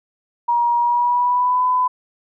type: tone with pitch glide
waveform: sine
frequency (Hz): 951 to 1004.1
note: A#5 to B5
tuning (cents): +34 to +28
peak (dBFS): -14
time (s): 0.48-1.88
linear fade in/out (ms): 10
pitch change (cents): +94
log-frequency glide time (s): 0.78-1.64
effects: none